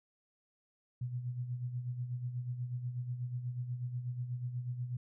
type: tone with tremolo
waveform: sine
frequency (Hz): 123.47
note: B2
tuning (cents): 0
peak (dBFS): -33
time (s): 1.01-4.97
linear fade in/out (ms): 5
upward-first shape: sine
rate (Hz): 8.2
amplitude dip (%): 60
effects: none